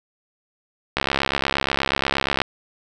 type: click train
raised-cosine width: 0.3 ms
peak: -3 dBFS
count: 100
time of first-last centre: 0.97-2.417 s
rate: 68.4 Hz
effects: none